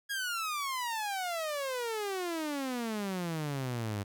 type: exponential sweep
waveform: sawtooth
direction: down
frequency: 1661.2 to 98 Hz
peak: -29 dBFS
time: 0.09-4.04 s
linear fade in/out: 20 ms
effects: none